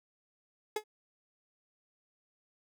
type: tone with exponential decay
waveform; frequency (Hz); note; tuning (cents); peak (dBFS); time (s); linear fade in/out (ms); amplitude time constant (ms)
30% pulse; 425.7; G#4; +43; -25; 0.76-0.84; 5; 16
effects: none